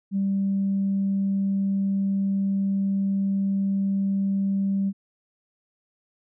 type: tone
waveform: sine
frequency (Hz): 196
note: G3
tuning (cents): 0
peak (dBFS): -20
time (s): 0.11-4.93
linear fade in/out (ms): 50
effects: tanh soft clip ceiling -16 dBFS